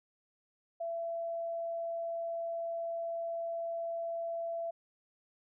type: tone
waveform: sine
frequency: 671 Hz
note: E5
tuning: 31 cents sharp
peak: -34 dBFS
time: 0.8-4.71 s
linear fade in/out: 10 ms
effects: none